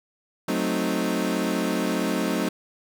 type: chord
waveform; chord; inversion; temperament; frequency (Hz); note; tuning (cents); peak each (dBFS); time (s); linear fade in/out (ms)
30% pulse; F# diminished seventh; none; equal; 185 / 220 / 261.6 / 311.1; F#3 / A3 / C4 / Eb4; 0 / 0 / 0 / 0; -26; 0.48-2.49; 5
effects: none